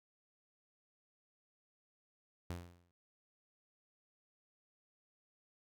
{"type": "tone with exponential decay", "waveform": "sawtooth", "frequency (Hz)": 87.31, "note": "F2", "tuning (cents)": 0, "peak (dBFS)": -35, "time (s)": [2.5, 2.91], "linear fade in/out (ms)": 0, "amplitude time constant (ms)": 89, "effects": []}